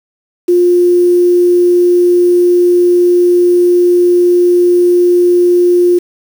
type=tone with quantisation; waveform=sine; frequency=353.6 Hz; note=F4; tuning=22 cents sharp; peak=-5 dBFS; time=0.48-5.99 s; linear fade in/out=10 ms; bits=5; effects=none